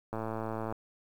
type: click train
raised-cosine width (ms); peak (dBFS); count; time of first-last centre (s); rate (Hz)
1; -22; 67; 0.13-0.725; 111
effects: 9-bit